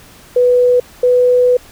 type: tone pair in turn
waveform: sine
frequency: 493.9 / 495.9 Hz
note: B4 / B4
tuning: 0 / +7 cents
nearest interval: unison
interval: 7 cents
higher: second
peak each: -7 dBFS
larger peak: neither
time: 0.36-0.8 / 1.03-1.57 s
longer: second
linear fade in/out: 5 ms
effects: pink hiss -41 dBFS RMS until 1.71 s